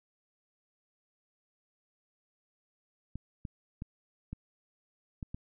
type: clicks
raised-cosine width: 5 ms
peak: -26 dBFS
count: 6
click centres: 3.156 / 3.452 / 3.821 / 4.33 / 5.228 / 5.345 s
effects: none